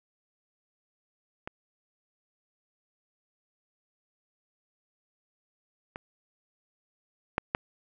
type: clicks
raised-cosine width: 0.5 ms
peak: -21 / -22 / -10 / -10 dBFS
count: 4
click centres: 1.475 / 5.959 / 7.381 / 7.549 s
effects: none